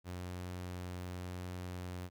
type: tone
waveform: sawtooth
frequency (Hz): 90.1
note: F#2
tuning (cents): -45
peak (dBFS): -37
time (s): 0.04-2.1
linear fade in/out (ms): 50
effects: none